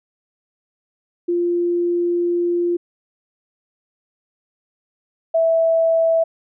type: tone pair in turn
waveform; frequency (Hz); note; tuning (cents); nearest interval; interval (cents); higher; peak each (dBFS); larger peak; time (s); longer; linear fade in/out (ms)
sine; 347.8 / 656.2; F4 / E5; -7 / -8; major seventh; 1099; second; -16 / -13; second; 1.28-2.77 / 5.34-6.24; first; 10
effects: none